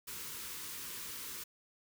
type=band-stop noise; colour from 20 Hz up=white; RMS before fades=-44 dBFS; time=0.07-1.44 s; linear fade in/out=10 ms; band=530 to 900 Hz; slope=96 dB/octave; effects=none